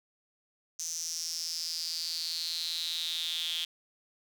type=tone with high-pass filter sweep; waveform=square; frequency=82.41 Hz; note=E2; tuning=in tune; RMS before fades=-35 dBFS; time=0.79-3.65 s; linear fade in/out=5 ms; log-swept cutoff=6100 to 3300 Hz; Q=8.1; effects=none